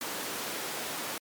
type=high-pass noise; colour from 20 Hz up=pink; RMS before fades=-36 dBFS; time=0.01-1.18 s; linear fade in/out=2 ms; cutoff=310 Hz; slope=12 dB/octave; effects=MP3 96 kbps